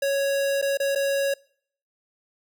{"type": "tone with dropouts", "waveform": "square", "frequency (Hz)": 554.4, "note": "C#5", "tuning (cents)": 0, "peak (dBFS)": -22, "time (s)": [0.02, 1.34], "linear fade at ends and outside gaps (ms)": 5, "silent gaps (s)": [[0.616, 0.624], [0.773, 0.8], [0.951, 0.957]], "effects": ["noise-tail reverb RT60 0.6 s tail -25 dB re dry"]}